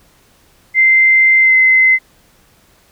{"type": "tone with pitch glide", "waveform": "sine", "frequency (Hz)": [2081, 2056], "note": ["C7", "C7"], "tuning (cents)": [-10, -31], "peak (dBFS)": -6, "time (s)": [0.74, 1.99], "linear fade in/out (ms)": 50, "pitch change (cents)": -21, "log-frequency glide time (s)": [1.41, 1.55], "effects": ["pink hiss -51 dBFS RMS until 2.91 s"]}